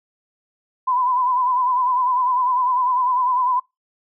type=tone with vibrato; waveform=sine; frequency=1004 Hz; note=B5; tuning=28 cents sharp; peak=-16 dBFS; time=0.87-3.6 s; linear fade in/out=10 ms; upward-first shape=triangle; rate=10 Hz; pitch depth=75 cents each way; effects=noise-tail reverb RT60 0.2 s tail -25 dB re dry